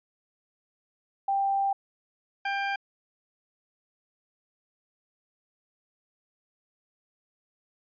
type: tone pair in turn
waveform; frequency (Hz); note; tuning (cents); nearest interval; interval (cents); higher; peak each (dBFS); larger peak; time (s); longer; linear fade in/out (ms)
sine / 20% pulse; 788 / 793.9; G5 / G5; +9 / +22; unison; 13; second; -23 / -22; second; 1.28-1.73 / 2.45-2.76; first; 5
effects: resampled to 11025 Hz